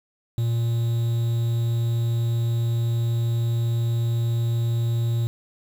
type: tone with quantisation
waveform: triangle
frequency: 116.54 Hz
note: A#2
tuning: in tune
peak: -18 dBFS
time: 0.38-5.27 s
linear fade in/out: 0 ms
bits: 7
effects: none